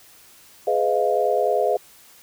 sine chord, F half-diminished seventh, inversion first, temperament just, 419.1 / 502.9 / 628.6 / 698.5 Hz, Ab4 / Cb5 / Eb5 / F5, +16 / +31 / +18 / 0 cents, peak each -23 dBFS, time 0.67-1.77 s, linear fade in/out 5 ms, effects white hiss -50 dBFS RMS until 2.22 s

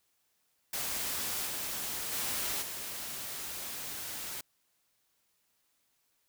white noise with level steps, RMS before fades -35 / -37 / -34 / -40 dBFS, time 0.73-4.41 s, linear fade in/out 5 ms, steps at 1.45 / 2.12 / 2.61 s, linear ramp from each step 20 ms, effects white hiss -75 dBFS RMS until 6.28 s

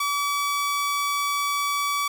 sawtooth tone, 1145 Hz, D6, 44 cents flat, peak -19 dBFS, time 0-2.08 s, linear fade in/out 5 ms, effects none

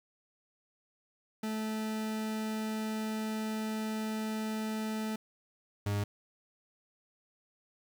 40% pulse tone pair in turn, 218 / 102.17 Hz, A3 / G#2, -16 / -28 cents, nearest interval octave + minor second, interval 1312 cents, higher first, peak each -32 / -29 dBFS, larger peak second, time 1.43-5.16 / 5.86-6.04 s, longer first, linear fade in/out 5 ms, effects 10-bit

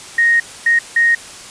sine tone bursts at uneven times, 1864.7 Hz, A#6, in tune, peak -9 dBFS, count 3, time 0.18-0.4 / 0.66-0.79 / 0.96-1.15 s, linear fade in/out 5 ms, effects white hiss -34 dBFS RMS until 1.5 s + resampled to 22050 Hz

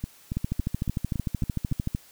two click trains, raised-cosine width 5 ms, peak -14 / -17 dBFS, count 22 / 7, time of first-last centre 0.37-1.949 / 0.04-1.716 s, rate 13.3 / 3.58 Hz, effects white hiss -54 dBFS RMS until 2.11 s

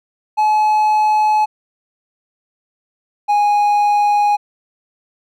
triangle tone pair in turn, 854 / 826.8 Hz, G#5 / G#5, +48 / -8 cents, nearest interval minor second, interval 56 cents, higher first, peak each -9 dBFS, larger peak neither, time 0.37-1.46 / 3.28-4.37 s, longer neither, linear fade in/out 20 ms, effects none

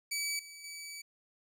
15% pulse tone with level steps, 2291 Hz, D7, 44 cents flat, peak -26 / -41 / -36 dBFS, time 0.11-1.02 s, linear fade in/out 10 ms, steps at 0.39 / 0.64 s, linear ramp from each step 2 ms, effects none

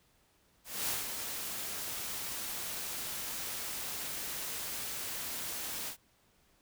white noise with ADSR envelope, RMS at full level -33 dBFS, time 0.64-5.97 s, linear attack 240 ms, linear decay 160 ms, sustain -6 dB, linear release 88 ms, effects pink hiss -69 dBFS RMS until 6.61 s

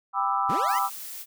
sine chord, E minor seventh, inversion first, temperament just, 791.1 / 988.9 / 1186.7 / 1318.5 Hz, G5 / B5 / D6 / E6, +16 / +2 / +18 / 0 cents, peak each -28 dBFS, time 0.13-0.9 s, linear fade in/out 50 ms
25% pulse linear sweep, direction up, 110 to 1058 Hz, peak -26 dBFS, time 0.49-0.79 s, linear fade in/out 5 ms
blue noise, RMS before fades -38 dBFS, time 0.66-1.26 s, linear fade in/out 50 ms
effects none

